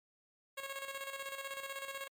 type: tone with tremolo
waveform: 10% pulse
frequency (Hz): 547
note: C#5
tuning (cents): -23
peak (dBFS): -31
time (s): 0.57-2.08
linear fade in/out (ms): 10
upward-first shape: square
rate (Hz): 16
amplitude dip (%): 55
effects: MP3 96 kbps